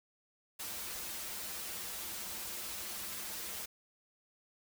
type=noise with comb filter; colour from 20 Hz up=white; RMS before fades=-42 dBFS; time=0.59-3.66 s; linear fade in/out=10 ms; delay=7.2 ms; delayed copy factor=-1; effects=none